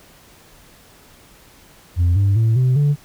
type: tone with pitch steps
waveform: sine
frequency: 87.31 / 99.14 / 112.57 / 127.83 / 145.15 Hz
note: F2 / G2 / A2 / C3 / D3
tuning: 0 / +20 / +40 / -40 / -20 cents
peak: -10 dBFS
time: 1.96-2.96 s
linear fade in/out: 50 ms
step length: 200 ms
effects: tanh soft clip ceiling -11 dBFS + pink hiss -48 dBFS RMS until 3.04 s